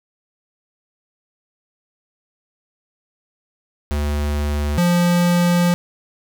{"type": "tone pair in turn", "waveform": "square", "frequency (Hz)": [73.42, 174.94], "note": ["D2", "F3"], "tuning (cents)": [0, 3], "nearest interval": "octave + minor third", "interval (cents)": 1503, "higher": "second", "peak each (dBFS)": [-19, -14], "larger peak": "second", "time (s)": [[3.91, 4.78], [4.78, 5.74]], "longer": "second", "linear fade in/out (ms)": 0, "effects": []}